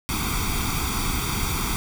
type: noise with comb filter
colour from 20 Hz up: pink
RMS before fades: -25 dBFS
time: 0.09-1.76 s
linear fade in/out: 0 ms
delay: 0.86 ms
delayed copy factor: +0.85
effects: none